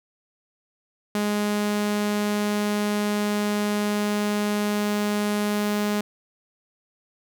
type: tone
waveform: sawtooth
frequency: 207.7 Hz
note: G#3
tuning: in tune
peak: -18 dBFS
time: 1.15-6.01 s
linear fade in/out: 2 ms
effects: none